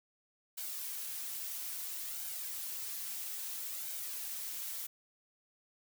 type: noise with flanger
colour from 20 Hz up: blue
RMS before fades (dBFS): -41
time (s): 0.57-4.87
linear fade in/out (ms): 10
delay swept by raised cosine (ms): 1.3 to 4.5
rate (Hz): 0.6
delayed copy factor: +0.5
effects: none